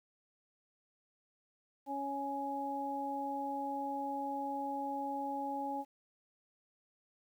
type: harmonic tone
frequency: 278.3 Hz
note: C#4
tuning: 7 cents sharp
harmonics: 1 / 2 / 3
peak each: -41 / -44 / -37 dBFS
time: 1.86-5.85 s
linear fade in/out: 50 ms
effects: 11-bit